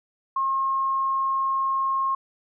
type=tone; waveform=sine; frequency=1075 Hz; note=C6; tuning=47 cents sharp; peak=-21 dBFS; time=0.36-2.15 s; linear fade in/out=5 ms; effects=none